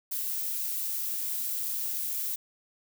violet noise, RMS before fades -32 dBFS, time 0.11-2.36 s, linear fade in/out 10 ms, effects none

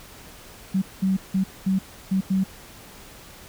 sine tone bursts at uneven times, 190.6 Hz, G3, 48 cents flat, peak -18 dBFS, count 6, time 0.74-0.82 / 1.02-1.17 / 1.34-1.44 / 1.66-1.79 / 2.11-2.21 / 2.3-2.44 s, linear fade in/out 10 ms, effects pink hiss -45 dBFS RMS until 3.48 s

